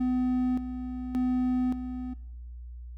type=tone with tremolo; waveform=triangle; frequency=252.5 Hz; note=B3; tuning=39 cents sharp; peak=-22 dBFS; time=0-2.14 s; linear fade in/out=10 ms; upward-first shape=square; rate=0.87 Hz; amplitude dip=65%; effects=noise-tail reverb RT60 0.9 s tail -20 dB re dry + added 60 Hz sine -39 dBFS peak until 2.97 s